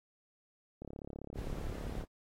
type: click train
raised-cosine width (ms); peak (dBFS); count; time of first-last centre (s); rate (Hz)
2; -31; 44; 0.82-2.038; 35.3
type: noise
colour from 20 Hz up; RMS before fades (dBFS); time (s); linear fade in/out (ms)
brown; -40; 1.34-2.06; 50
effects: AAC 48 kbps